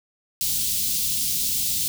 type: band-stop noise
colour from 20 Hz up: white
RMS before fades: -24 dBFS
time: 0.41-1.88 s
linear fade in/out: 0 ms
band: 220 to 3300 Hz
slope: 24 dB/octave
effects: none